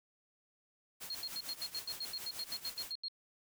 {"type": "noise with tremolo", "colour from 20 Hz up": "white", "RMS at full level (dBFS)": -44, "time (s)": [1, 2.93], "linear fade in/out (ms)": 20, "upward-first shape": "triangle", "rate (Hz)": 6.7, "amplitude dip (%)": 80}
{"type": "tone bursts", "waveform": "sine", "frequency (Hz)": 4255, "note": "C8", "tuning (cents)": 28, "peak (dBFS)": -37, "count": 16, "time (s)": [1.1, 3.083], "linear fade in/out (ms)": 2, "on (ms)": 48, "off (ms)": 81}
{"effects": []}